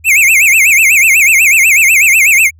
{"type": "tone with vibrato", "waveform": "square", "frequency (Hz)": 2379, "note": "D7", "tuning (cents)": 22, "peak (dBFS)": -5, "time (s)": [0.04, 2.51], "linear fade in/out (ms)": 50, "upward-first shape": "sine", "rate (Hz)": 8.1, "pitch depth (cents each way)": 220, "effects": ["added 81 Hz sine -39 dBFS peak until 2.59 s"]}